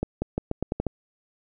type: accelerating click train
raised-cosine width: 2 ms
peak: -12 dBFS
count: 8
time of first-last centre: 0.03-0.867 s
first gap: 190 ms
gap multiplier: 0.84
effects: none